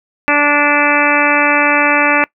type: harmonic tone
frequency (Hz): 291.6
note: D4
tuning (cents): -12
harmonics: 1 / 2 / 3 / 4 / 5 / 6 / 7 / 8 / 9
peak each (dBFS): -18 / -18 / -18 / -18 / -18 / -18 / -18 / -18 / -18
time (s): 0.28-2.24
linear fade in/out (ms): 0
effects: noise-tail reverb RT60 0.1 s tail -23 dB re dry